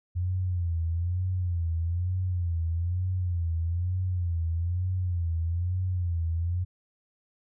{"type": "tone with vibrato", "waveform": "sine", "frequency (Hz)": 87.31, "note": "F2", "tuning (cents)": 0, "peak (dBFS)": -25, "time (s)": [0.15, 6.65], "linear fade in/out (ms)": 20, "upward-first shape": "sine", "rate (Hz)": 1.1, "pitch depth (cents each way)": 100, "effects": []}